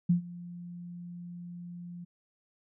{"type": "tone with ADSR envelope", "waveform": "sine", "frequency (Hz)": 174.61, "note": "F3", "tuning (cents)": 0, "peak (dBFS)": -19, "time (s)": [0.09, 2.05], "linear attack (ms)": 10, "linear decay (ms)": 110, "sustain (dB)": -21, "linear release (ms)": 14, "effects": []}